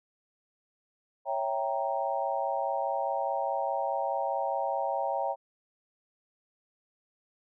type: chord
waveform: sine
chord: C# diminished seventh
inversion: none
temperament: equal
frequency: 554.4 / 659.3 / 784 / 932.3 Hz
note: C#5 / E5 / G5 / Bb5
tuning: 0 / 0 / 0 / 0 cents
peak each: -33 / -34 / -32 / -34 dBFS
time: 1.25-5.36 s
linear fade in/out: 50 ms
effects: none